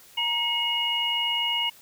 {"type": "tone cluster", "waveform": "sine", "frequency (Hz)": [936, 2180, 2876], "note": ["A#5", "C#7", "F#7"], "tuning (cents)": [7, -29, -50], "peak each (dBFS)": [-31, -32, -24], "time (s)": [0.17, 1.7], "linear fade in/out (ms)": 10, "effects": ["white hiss -52 dBFS RMS until 1.81 s"]}